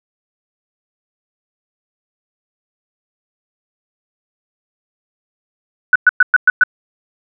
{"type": "tone bursts", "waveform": "sine", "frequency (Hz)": 1487, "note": "F#6", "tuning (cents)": 8, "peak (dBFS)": -4, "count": 6, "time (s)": [5.93, 6.636], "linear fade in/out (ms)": 2, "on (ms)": 26, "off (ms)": 110, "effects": []}